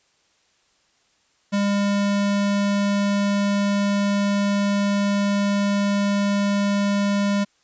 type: tone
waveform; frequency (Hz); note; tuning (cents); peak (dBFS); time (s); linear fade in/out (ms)
square; 201.6; G3; +49; -19; 1.52-7.45; 20
effects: white hiss -63 dBFS RMS until 7.63 s + resampled to 16000 Hz